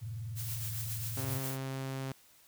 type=tone with vibrato; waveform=sine; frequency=110.2 Hz; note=A2; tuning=3 cents sharp; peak=-37 dBFS; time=0.01-1.39 s; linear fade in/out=20 ms; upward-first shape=sine; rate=20 Hz; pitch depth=240 cents each way
type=noise with tremolo; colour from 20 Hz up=blue; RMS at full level=-39 dBFS; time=0.35-1.58 s; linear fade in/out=50 ms; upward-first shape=sine; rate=7.4 Hz; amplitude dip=40%
type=tone; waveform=sawtooth; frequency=133.7 Hz; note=C3; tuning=38 cents sharp; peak=-32 dBFS; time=1.17-2.12 s; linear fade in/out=2 ms
effects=white hiss -62 dBFS RMS until 2.47 s